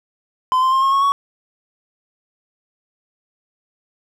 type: tone with pitch steps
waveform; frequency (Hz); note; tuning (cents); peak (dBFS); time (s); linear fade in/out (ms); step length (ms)
triangle; 1025 / 1042.9 / 1061.1 / 1079.7 / 1098.6 / 1117.8; C6 / C6 / C6 / C#6 / C#6 / C#6; -36 / -6 / +24 / -46 / -16 / +14; -11; 0.52-1.12; 0; 100
effects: none